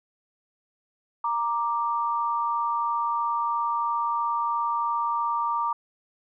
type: tone pair together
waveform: sine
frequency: 935 / 1178 Hz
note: A#5 / D6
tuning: +5 / +5 cents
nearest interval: major third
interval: 400 cents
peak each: -26 dBFS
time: 1.24-5.73 s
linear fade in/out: 5 ms
effects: none